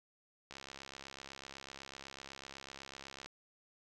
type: click train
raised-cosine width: 0.2 ms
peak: -30 dBFS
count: 188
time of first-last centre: 0.51-3.26 s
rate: 68 Hz
effects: none